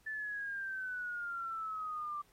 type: exponential sweep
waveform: sine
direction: down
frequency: 1760 to 1174.7 Hz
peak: -37 dBFS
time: 0.06-2.22 s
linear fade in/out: 10 ms
effects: pink hiss -69 dBFS RMS until 2.32 s + AAC 48 kbps